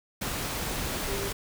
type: tone in noise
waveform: sine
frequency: 396 Hz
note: G4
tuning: 18 cents sharp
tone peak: -33 dBFS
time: 1.08-1.29 s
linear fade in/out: 10 ms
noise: pink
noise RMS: -32 dBFS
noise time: 0.21-1.33 s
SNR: -4 dB
effects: none